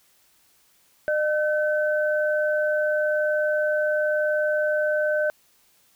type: tone pair together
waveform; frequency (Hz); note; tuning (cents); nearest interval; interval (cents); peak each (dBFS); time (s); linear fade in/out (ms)
sine; 606 / 1527; D#5 / G6; -46 / -46; octave + major third; 1600; -21 / -26; 1.08-5.3; 0
effects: white hiss -61 dBFS RMS until 5.95 s